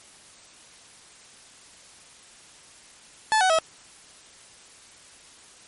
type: tone with pitch steps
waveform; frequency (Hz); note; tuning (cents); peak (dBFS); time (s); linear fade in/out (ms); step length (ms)
30% pulse; 870 / 748.7 / 644.3; A5 / F#5 / E5; -20 / +20 / -40; -15; 3.32-3.587; 0; 89
effects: white hiss -50 dBFS RMS until 5.67 s + MP3 48 kbps